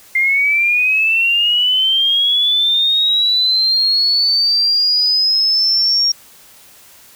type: linear sweep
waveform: sine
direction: up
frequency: 2093 to 5588 Hz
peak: -11 dBFS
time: 0.15-6.12 s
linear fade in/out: 5 ms
effects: white hiss -44 dBFS RMS until 7.15 s